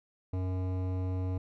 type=tone with hard clipping; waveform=sine; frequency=92.5 Hz; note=F#2; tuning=in tune; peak=-32 dBFS; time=0.33-1.38 s; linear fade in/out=5 ms; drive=15 dB; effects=none